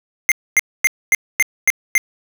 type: tone bursts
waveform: square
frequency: 2100 Hz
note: C7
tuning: 6 cents sharp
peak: -10 dBFS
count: 7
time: 0.29-1.979 s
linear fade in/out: 0 ms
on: 27 ms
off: 250 ms
effects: none